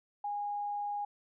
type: tone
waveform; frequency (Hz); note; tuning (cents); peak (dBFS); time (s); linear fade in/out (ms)
sine; 821; G#5; -20; -33; 0.24-1.05; 5
effects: none